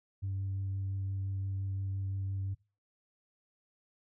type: tone with vibrato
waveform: sine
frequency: 97 Hz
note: G2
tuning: 18 cents flat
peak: -31 dBFS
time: 0.22-2.55 s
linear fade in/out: 20 ms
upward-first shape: triangle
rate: 5.8 Hz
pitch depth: 11 cents each way
effects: noise-tail reverb RT60 0.3 s tail -21 dB re dry + tanh soft clip ceiling -30 dBFS